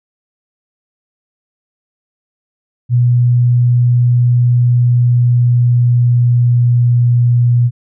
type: tone with pitch glide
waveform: sine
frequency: 122 to 120.88 Hz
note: B2 to B2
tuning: -21 to -37 cents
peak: -7 dBFS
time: 2.89-7.71 s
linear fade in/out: 50 ms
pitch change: -16 cents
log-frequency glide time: 4.58-7.21 s
effects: none